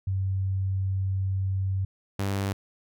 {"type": "tone pair in turn", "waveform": ["sine", "sawtooth"], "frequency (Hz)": [95.7, 98.62], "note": ["G2", "G2"], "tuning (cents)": [-41, 11], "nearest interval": "minor second", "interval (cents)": 52, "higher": "second", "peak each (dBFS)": [-24, -22], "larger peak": "second", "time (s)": [[0.07, 1.85], [2.19, 2.53]], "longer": "first", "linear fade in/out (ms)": 5, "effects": []}